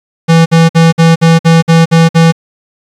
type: tone bursts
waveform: square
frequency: 164.81 Hz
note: E3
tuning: in tune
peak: -3 dBFS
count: 9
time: 0.28-2.324 s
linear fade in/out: 20 ms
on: 180 ms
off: 53 ms
effects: low-pass 7000 Hz 12 dB/octave + 7-bit